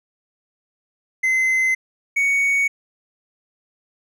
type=tone pair in turn; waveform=triangle; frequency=2056 / 2232 Hz; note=C7 / C#7; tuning=-31 / +11 cents; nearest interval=minor second; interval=142 cents; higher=second; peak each=-14 dBFS; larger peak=neither; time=1.23-1.75 / 2.16-2.68 s; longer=neither; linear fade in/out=10 ms; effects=none